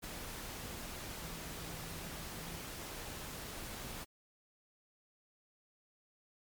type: tone in noise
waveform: sine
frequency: 164.81 Hz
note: E3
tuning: in tune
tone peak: -51 dBFS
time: 1.21-2.6 s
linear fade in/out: 20 ms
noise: pink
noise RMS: -45 dBFS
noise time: 0.02-4.05 s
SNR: -9 dB
effects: MP3 96 kbps